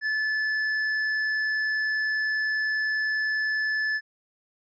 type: tone with hard clipping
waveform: triangle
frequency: 1735 Hz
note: A6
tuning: 25 cents flat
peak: -25 dBFS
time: 0.01-4.01 s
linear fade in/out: 50 ms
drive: 8 dB
effects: resampled to 16000 Hz